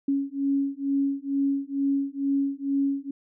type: beating tone pair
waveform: sine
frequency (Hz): 276.1 / 278.3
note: C#4 / C#4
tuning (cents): -7 / +7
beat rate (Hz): 2.2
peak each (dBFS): -26 / -26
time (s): 0.08-3.11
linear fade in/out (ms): 5
effects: none